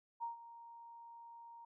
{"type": "tone with ADSR envelope", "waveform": "sine", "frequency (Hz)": 932.3, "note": "A#5", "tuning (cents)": 0, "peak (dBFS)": -37, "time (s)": [0.2, 1.65], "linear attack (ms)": 31, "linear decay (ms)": 130, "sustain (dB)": -15, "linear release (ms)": 6, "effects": []}